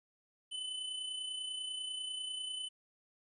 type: tone with amplitude modulation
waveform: square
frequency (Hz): 3020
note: F#7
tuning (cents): +35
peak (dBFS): -37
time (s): 0.51-2.69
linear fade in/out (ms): 20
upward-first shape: sine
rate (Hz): 30.1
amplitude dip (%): 45
effects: resampled to 24000 Hz + 13-bit